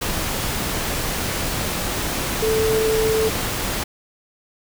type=tone in noise; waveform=sine; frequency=440 Hz; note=A4; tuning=in tune; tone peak=-17 dBFS; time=2.42-3.29 s; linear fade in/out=10 ms; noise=pink; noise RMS=-24 dBFS; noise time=0.01-3.84 s; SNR=+4 dB; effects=none